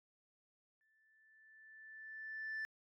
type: tone with exponential growth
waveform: sine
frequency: 1760 Hz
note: A6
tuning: in tune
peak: -36 dBFS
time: 0.81-2.65 s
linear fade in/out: 0 ms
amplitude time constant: 400 ms
effects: tanh soft clip ceiling -38 dBFS